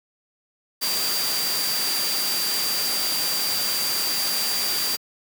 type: tone in noise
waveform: sine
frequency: 4720 Hz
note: D8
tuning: 8 cents sharp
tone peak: -25 dBFS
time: 0.81-4.97 s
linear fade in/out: 20 ms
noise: white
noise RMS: -26 dBFS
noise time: 0.81-4.97 s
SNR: -2 dB
effects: high-pass 150 Hz 12 dB/octave